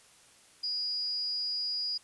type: tone with amplitude modulation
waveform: sine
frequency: 4900 Hz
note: D#8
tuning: 27 cents flat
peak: -28 dBFS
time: 0.63-1.98 s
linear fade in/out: 10 ms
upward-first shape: sine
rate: 264 Hz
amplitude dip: 50%
effects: white hiss -59 dBFS RMS until 2.03 s + resampled to 24000 Hz